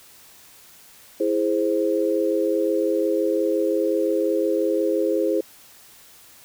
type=chord; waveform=sine; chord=E augmented; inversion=none; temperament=equal; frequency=329.6 / 415.3 / 523.3 Hz; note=E4 / G#4 / B#4; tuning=0 / 0 / 0 cents; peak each=-23 dBFS; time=1.2-5.41 s; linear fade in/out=5 ms; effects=white hiss -49 dBFS RMS until 6.44 s